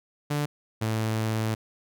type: tone pair in turn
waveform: sawtooth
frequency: 146.83 / 110.38 Hz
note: D3 / A2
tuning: 0 / +6 cents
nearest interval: perfect fourth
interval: 494 cents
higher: first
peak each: -21 dBFS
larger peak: neither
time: 0.3-0.46 / 0.81-1.55 s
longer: second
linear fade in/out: 10 ms
effects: none